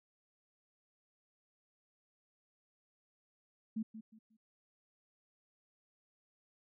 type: tone with echo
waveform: sine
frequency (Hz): 220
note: A3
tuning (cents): 0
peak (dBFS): -34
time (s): 3.76-3.83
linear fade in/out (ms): 10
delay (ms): 180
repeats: 3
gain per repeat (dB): -11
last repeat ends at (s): 4.37
effects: none